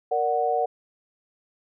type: chord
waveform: sine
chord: Bb augmented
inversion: none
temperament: equal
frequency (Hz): 466.2 / 587.3 / 740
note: Bb4 / D5 / F#5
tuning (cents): 0 / 0 / 0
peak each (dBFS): -26 / -28 / -23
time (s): 0.11-0.66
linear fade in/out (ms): 10
effects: none